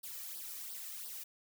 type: noise with flanger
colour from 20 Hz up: blue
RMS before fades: -45 dBFS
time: 0.03-1.24 s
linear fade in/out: 10 ms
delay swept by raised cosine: 0.21 to 1.71 ms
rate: 2.9 Hz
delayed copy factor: +0.75
effects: none